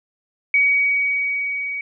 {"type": "tone with level ramp", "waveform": "sine", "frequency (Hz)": 2259, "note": "C#7", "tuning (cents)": 32, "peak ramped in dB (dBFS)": [-12, -24], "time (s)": [0.54, 1.81], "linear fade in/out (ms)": 2, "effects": []}